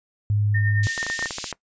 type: tone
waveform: sine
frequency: 103.83 Hz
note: G#2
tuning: in tune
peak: -18 dBFS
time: 0.3-0.87 s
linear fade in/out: 0 ms
type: tone with tremolo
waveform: sine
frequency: 1824 Hz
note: A#6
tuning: 38 cents flat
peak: -23 dBFS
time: 0.54-1.28 s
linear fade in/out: 10 ms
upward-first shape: triangle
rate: 9 Hz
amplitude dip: 65%
type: high-pass noise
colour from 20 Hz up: white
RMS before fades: -29 dBFS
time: 0.83-1.52 s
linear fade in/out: 5 ms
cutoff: 2600 Hz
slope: 24 dB/octave
type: clicks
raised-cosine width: 0.5 ms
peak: -15 dBFS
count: 11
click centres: 0.978 / 1.029 / 1.066 / 1.1 / 1.192 / 1.226 / 1.258 / 1.308 / 1.384 / 1.442 / 1.527 s
effects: noise-tail reverb RT60 0.1 s tail -21 dB re dry + resampled to 16000 Hz